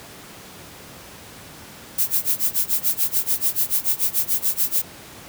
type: noise with tremolo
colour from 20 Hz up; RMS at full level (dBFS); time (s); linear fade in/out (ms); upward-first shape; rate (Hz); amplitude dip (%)
violet; -18; 1.98-4.82; 5; sine; 6.9; 95
effects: pink hiss -41 dBFS RMS until 5.28 s + high-pass 80 Hz 12 dB/octave